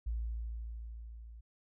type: tone with level ramp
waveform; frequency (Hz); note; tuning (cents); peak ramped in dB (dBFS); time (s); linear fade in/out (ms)
sine; 56.7; A#1; -47; -32 to -48; 0.06-1.41; 10
effects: none